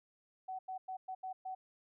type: tone bursts at uneven times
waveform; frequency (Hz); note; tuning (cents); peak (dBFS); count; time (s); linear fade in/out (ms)
sine; 752; F#5; +28; -39; 6; 0.48-0.59 / 0.68-0.78 / 0.88-0.97 / 1.08-1.15 / 1.23-1.33 / 1.45-1.55; 10
effects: none